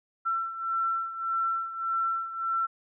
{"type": "beating tone pair", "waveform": "sine", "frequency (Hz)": [1345, 1346.7], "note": ["E6", "E6"], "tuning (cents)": [34, 37], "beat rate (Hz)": 1.7, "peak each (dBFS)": [-28, -33], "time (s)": [0.25, 2.67], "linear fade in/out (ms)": 20, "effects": []}